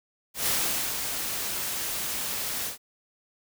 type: noise with ADSR envelope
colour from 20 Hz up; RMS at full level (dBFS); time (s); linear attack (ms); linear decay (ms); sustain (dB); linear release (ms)
white; -25; 0.34-2.78; 130; 460; -6; 120
effects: none